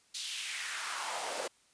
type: noise with high-pass filter sweep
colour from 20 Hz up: pink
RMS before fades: -38 dBFS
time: 0.14-1.48 s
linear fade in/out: 10 ms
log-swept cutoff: 4100 to 480 Hz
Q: 2.2
effects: white hiss -67 dBFS RMS until 1.73 s + resampled to 22050 Hz